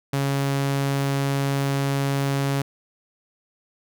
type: tone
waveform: sawtooth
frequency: 138.59 Hz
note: C#3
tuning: in tune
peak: -17 dBFS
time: 0.13-2.62 s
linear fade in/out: 5 ms
effects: none